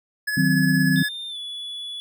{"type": "tone with tremolo", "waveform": "square", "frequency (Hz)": 1700, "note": "G#6", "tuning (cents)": 40, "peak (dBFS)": -22, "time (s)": [0.27, 1.09], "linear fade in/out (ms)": 10, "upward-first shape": "sine", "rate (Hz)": 17, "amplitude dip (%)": 35}
{"type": "chord", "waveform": "sine", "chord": "C diminished", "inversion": "first", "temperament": "equal with one note detuned", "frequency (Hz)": [155.56, 185, 260.7], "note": ["Eb3", "Gb3", "C4"], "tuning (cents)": [0, 0, -6], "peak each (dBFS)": -21, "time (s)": [0.37, 1.03], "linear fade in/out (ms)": 5}
{"type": "tone with pitch glide", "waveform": "triangle", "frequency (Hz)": [3614, 3419], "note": ["A7", "G#7"], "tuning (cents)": [46, 50], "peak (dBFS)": -29, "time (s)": [0.96, 2], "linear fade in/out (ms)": 0, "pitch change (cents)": -96, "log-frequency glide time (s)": [1.28, 1.38]}
{"effects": []}